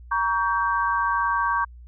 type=chord; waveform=sine; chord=G diminished; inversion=first; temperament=just; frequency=940.8 / 1128.9 / 1568 Hz; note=Bb5 / Db6 / G6; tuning=+16 / +31 / 0 cents; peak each=-25 / -23 / -26 dBFS; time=0.11-1.65 s; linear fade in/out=10 ms; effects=added 60 Hz sine -41 dBFS peak until 1.87 s